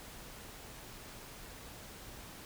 silence, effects pink hiss -50 dBFS RMS until 2.45 s

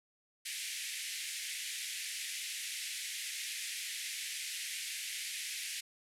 pink band-pass noise, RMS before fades -41 dBFS, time 0.45-5.81 s, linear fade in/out 10 ms, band 1900 to 12000 Hz, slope 48 dB/octave, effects none

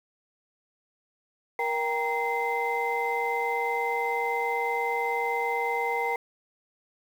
sine tone cluster, 470 / 787 / 936 / 2069 Hz, A#4 / G5 / A#5 / C7, +14 / +7 / +7 / -20 cents, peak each -30 dBFS, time 1.59-6.16 s, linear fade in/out 2 ms, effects tanh soft clip ceiling -17 dBFS + 8-bit

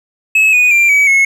triangle tone with pitch steps, 2583 / 2476 / 2374 / 2276 / 2182 Hz, E7 / D#7 / D7 / C#7 / C#7, -36 / -9 / +18 / +45 / -28 cents, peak -5 dBFS, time 0.35-1.25 s, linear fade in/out 5 ms, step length 180 ms, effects none

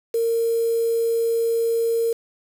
sine tone with quantisation, 460 Hz, A#4, 23 cents flat, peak -18 dBFS, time 0.14-2.13 s, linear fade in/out 5 ms, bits 6, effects none

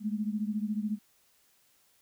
sine beating tone pair, 207.7 / 221.7 Hz, G#3 / A3, 0 / +13 cents, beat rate 14 Hz, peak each -31 / -34 dBFS, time 0-0.99 s, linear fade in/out 50 ms, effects white hiss -67 dBFS RMS until 2.01 s

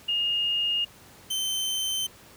sine / sawtooth tone pair in turn, 2842 / 3089 Hz, F7 / G7, +30 / -26 cents, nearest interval minor second, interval 144 cents, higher second, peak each -23 dBFS, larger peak neither, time 0.08-0.85 / 1.3-2.07 s, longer neither, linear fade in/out 10 ms, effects pink hiss -51 dBFS RMS until 2.36 s + high-pass 60 Hz 12 dB/octave

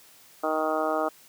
harmonic tone, 156.6 Hz, D#3, 11 cents sharp, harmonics 2 / 3 / 4 / 5 / 6 / 7 / 8 / 9, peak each -32 / -32 / -28 / -31 / -38 / -36 / -31 / -39 dBFS, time 0.43-1.09 s, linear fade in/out 10 ms, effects white hiss -54 dBFS RMS until 1.28 s + high-pass 100 Hz 12 dB/octave

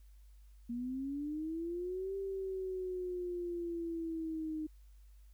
sine linear two-way sweep, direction up then down, 234 to 392 to 308.2 Hz, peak -36 dBFS, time 0.69-4.67 s, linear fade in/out 10 ms, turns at 2.16 s, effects added 50 Hz sine -55 dBFS peak until 5.33 s + white hiss -75 dBFS RMS until 5.33 s

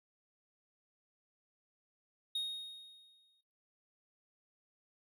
triangle tone with exponential decay, 3729 Hz, A#7, in tune, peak -31 dBFS, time 2.35-3.41 s, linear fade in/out 5 ms, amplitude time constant 230 ms, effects noise-tail reverb RT60 0.6 s tail -20 dB re dry

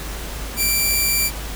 5% pulse tone, 2349 Hz, D7, in tune, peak -7 dBFS, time 0.56-1.31 s, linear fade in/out 50 ms, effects added 52 Hz sine -29 dBFS peak until 1.55 s + pink hiss -32 dBFS RMS until 1.55 s

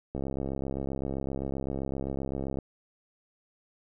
click train, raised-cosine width 2 ms, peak -20 dBFS, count 166, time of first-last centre 0.15-2.587 s, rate 67.7 Hz, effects none

